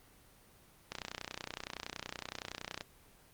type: click train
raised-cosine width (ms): 0.2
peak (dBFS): -21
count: 59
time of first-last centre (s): 0.92-2.809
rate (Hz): 30.7
effects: pink hiss -62 dBFS RMS until 3.33 s + Opus 24 kbps